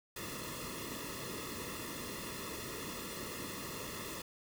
pink noise with comb filter, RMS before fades -43 dBFS, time 0.16-4.22 s, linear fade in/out 5 ms, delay 1.3 ms, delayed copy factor -0.9, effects none

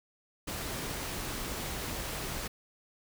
pink noise, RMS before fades -37 dBFS, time 0.47-2.48 s, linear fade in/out 10 ms, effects none

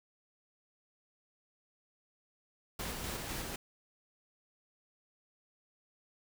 pink noise with tremolo, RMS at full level -39 dBFS, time 2.79-3.56 s, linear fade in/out 5 ms, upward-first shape square, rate 4 Hz, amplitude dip 25%, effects none

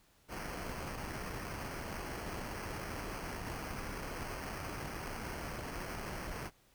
pink noise with sample-and-hold, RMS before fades -42 dBFS, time 0.28-6.51 s, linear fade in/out 50 ms, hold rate 3675 Hz, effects pink hiss -68 dBFS RMS until 6.74 s

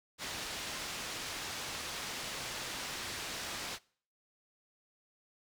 white low-pass noise, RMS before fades -41 dBFS, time 0.18-3.79 s, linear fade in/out 50 ms, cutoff 5400 Hz, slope 12 dB/octave, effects noise-tail reverb RT60 0.5 s tail -23 dB re dry

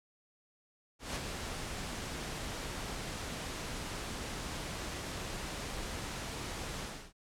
pink noise with ADSR envelope, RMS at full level -36 dBFS, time 0.99-7.13 s, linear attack 160 ms, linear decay 37 ms, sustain -4 dB, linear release 310 ms, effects low-pass 9000 Hz 12 dB/octave

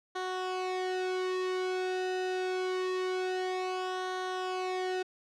sawtooth tone with flanger, 370 Hz, F#4, in tune, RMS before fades -33 dBFS, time 0.15-5.03 s, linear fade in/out 10 ms, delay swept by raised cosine 0.4 to 1.8 ms, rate 0.25 Hz, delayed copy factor -0.75, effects low-pass 5000 Hz 12 dB/octave

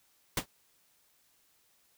pink noise with exponential decay, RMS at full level -24 dBFS, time 0.37-0.46 s, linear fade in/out 5 ms, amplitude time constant 19 ms, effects white hiss -69 dBFS RMS until 1.97 s

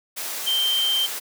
sine tone in noise, 3136 Hz, G7, in tune, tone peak -19 dBFS, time 0.46-1.07 s, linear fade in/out 20 ms, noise white, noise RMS -30 dBFS, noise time 0.16-1.2 s, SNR +8 dB, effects high-pass 400 Hz 12 dB/octave

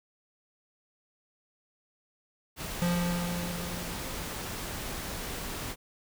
pink noise, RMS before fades -37 dBFS, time 2.56-5.76 s, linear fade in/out 50 ms
square tone with exponential decay, 174.61 Hz, F3, in tune, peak -25 dBFS, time 2.82-5.22 s, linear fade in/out 0 ms, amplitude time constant 520 ms
effects none

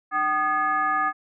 sine tone with frequency modulation, 1230 Hz, D#6, 20 cents flat, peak -20 dBFS, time 0.11-1.13 s, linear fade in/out 50 ms, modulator 464 Hz, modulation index 1, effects none

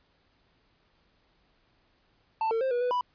triangle tone with pitch steps, 888 / 452.7 / 527 / 484.7 / 494.9 / 988 Hz, A5 / A4 / C5 / B4 / B4 / B5, +16 / +49 / +12 / -32 / +4 / 0 cents, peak -23 dBFS, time 2.41-3.01 s, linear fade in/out 2 ms, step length 100 ms, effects pink hiss -68 dBFS RMS until 3.14 s + resampled to 11025 Hz

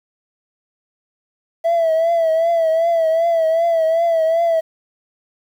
triangle tone with vibrato, 659.3 Hz, E5, in tune, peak -10 dBFS, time 1.64-4.61 s, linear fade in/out 20 ms, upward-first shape triangle, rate 2.6 Hz, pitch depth 66 cents each way, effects tanh soft clip ceiling -9 dBFS + 8-bit

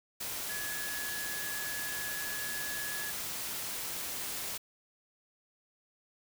sine tone in noise, 1691 Hz, G#6, 31 cents sharp, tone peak -39 dBFS, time 0.49-3.11 s, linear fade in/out 10 ms, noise white, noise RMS -38 dBFS, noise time 0.2-4.58 s, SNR -4 dB, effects none

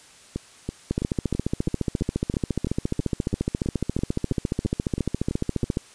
two click trains, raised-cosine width 3 ms, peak -10 / -14 dBFS, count 71 / 17, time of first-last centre 0.91-5.771 / 0.36-5.641 s, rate 14.4 / 3.03 Hz, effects white hiss -50 dBFS RMS until 5.94 s + resampled to 22050 Hz

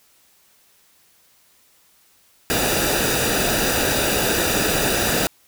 pink noise with comb filter, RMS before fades -20 dBFS, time 2.5-5.27 s, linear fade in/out 0 ms, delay 0.93 ms, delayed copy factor -0.65, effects white hiss -57 dBFS RMS until 5.47 s

